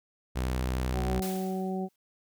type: tone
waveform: sawtooth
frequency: 63.4 Hz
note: B1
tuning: 46 cents sharp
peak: -24 dBFS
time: 0.35-1.21 s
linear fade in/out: 20 ms
type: harmonic tone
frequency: 188.4 Hz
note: F#3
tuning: 32 cents sharp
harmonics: 1 / 2 / 3 / 4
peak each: -31 / -35 / -43 / -38 dBFS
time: 0.93-1.89 s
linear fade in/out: 50 ms
type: noise with exponential decay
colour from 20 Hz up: white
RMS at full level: -37 dBFS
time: 1.22-1.96 s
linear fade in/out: 2 ms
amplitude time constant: 160 ms
effects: none